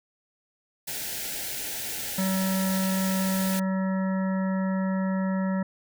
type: band-stop noise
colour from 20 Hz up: white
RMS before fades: -33 dBFS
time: 0.87-3.6 s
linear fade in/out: 10 ms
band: 910 to 1400 Hz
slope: 96 dB/octave
type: harmonic tone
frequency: 189.9 Hz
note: F#3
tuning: 45 cents sharp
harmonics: 1 / 3 / 5 / 7 / 9 / 10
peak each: -24 / -34 / -38 / -41 / -43 / -44 dBFS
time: 2.18-5.63 s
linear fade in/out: 5 ms
effects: none